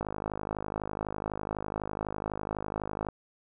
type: click train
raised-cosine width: 1 ms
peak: -19 dBFS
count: 161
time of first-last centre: 0.01-3.087 s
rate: 52 Hz
effects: none

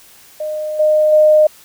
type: tone with level steps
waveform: sine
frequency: 613 Hz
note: D#5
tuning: 26 cents flat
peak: -19 / -9 / -6 dBFS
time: 0.4-1.47 s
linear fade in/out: 5 ms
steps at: 0.79 / 1.12 s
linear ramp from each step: 10 ms
effects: white hiss -44 dBFS RMS until 1.64 s

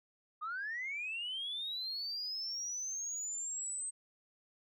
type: linear sweep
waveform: sine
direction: up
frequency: 1200 to 8300 Hz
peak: -36 dBFS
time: 0.41-3.91 s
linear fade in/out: 20 ms
effects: tanh soft clip ceiling -33 dBFS

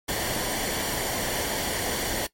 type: noise with comb filter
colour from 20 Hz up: pink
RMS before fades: -28 dBFS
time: 0.08-2.27 s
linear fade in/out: 10 ms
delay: 0.78 ms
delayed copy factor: -0.55
effects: noise-tail reverb RT60 0.1 s tail -19 dB re dry + MP3 64 kbps

